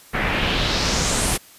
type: noise with low-pass filter sweep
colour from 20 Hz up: pink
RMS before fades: -21 dBFS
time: 0.13-1.38 s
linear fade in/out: 20 ms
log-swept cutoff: 1900 to 11000 Hz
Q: 2.4
effects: white hiss -47 dBFS RMS until 1.58 s + resampled to 32000 Hz